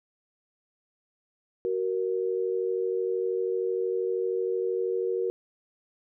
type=tone pair together; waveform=sine; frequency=374.5 / 467.4 Hz; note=F#4 / A#4; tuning=+21 / +5 cents; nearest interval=major third; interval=384 cents; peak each=-28 dBFS; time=1.65-5.3 s; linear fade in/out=0 ms; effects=none